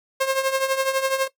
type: tone with tremolo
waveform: sawtooth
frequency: 534 Hz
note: C5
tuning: 35 cents sharp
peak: -13 dBFS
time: 0.2-1.28 s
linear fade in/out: 10 ms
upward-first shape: triangle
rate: 12 Hz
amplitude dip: 75%
effects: noise-tail reverb RT60 0.1 s tail -17 dB re dry